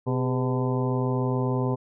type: harmonic tone with a mistuned harmonic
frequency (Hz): 126.8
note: B2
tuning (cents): +46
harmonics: 1 / 2 / 3 / 4 / 5 / 6 / 7 / 8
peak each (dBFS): -25 / -29 / -30 / -33 / -39 / -41 / -36 / -37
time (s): 0.06-1.76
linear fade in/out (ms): 20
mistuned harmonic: 3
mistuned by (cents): +75
effects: none